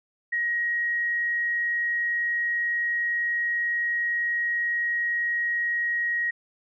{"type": "tone", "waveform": "sine", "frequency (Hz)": 1891, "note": "A#6", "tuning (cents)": 24, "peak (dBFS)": -23, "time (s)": [0.32, 6.31], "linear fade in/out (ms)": 10, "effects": []}